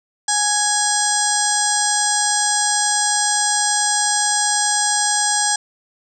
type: harmonic tone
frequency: 830.6 Hz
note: G#5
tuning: in tune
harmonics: 1 / 2 / 4 / 5 / 6 / 7 / 8 / 9 / 10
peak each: -22 / -24 / -28 / -30 / -26 / -24 / -30 / -23 / -22 dBFS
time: 0.28-5.56 s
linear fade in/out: 5 ms
effects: none